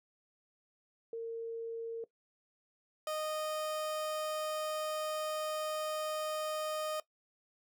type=tone pair in turn; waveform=sine / 30% pulse; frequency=457.9 / 617.8 Hz; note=A#4 / D#5; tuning=-31 / -12 cents; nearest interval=perfect fourth; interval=519 cents; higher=second; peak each=-36 / -32 dBFS; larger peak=second; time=1.13-2.04 / 3.07-7 s; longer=second; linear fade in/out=2 ms; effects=noise-tail reverb RT60 0.1 s tail -18 dB re dry